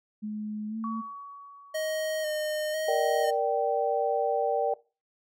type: tone with pitch glide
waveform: sine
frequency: 212.3 to 223.2 Hz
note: G#3 to A3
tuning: +38 to +25 cents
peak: -31 dBFS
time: 0.22-1.02 s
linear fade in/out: 20 ms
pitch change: +87 cents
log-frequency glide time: 0.68-0.77 s
type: tone with exponential decay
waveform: sine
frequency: 1127 Hz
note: C#6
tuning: 28 cents sharp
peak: -32 dBFS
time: 0.84-2.87 s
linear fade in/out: 1 ms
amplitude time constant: 440 ms
type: tone with vibrato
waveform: square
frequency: 619 Hz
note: D#5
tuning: 9 cents flat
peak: -29 dBFS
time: 1.74-3.31 s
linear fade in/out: 10 ms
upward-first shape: square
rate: 1 Hz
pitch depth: 21 cents each way
type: chord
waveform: sine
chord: G minor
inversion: first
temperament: equal with one note detuned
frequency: 466.2 / 587.3 / 778.1 Hz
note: Bb4 / D5 / G5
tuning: 0 / 0 / -13 cents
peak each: -28 dBFS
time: 2.88-4.74 s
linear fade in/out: 5 ms
effects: noise-tail reverb RT60 0.3 s tail -20 dB re dry